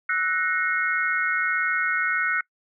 sine chord, F# dominant seventh, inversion third, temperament equal with one note detuned, 1318.5 / 1480 / 1864.7 / 2162 Hz, E6 / F#6 / A#6 / C#7, 0 / 0 / 0 / -44 cents, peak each -29 / -24 / -29 / -27 dBFS, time 0.09-2.41 s, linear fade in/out 5 ms, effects noise-tail reverb RT60 0.1 s tail -23 dB re dry

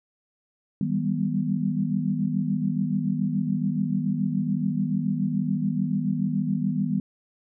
sine tone cluster, 157.8 / 193.1 / 200.1 / 245 Hz, D#3 / G3 / G3 / B3, +25 / -26 / +36 / -14 cents, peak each -28 dBFS, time 0.81-7 s, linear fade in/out 2 ms, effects none

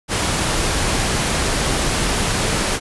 pink noise, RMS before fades -19 dBFS, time 0.08-2.8 s, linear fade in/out 50 ms, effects resampled to 24000 Hz

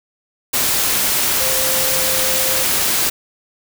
sine tone in noise, 523.3 Hz, C5, in tune, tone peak -25 dBFS, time 1.4-2.64 s, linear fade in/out 10 ms, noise white, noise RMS -17 dBFS, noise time 0.53-3.1 s, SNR -11 dB, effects none

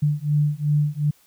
sine beating tone pair, 146.83 / 149.53 Hz, D3 / D3, 0 / +32 cents, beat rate 2.7 Hz, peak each -21 dBFS, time 0.02-1.11 s, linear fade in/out 10 ms, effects white hiss -58 dBFS RMS until 1.26 s

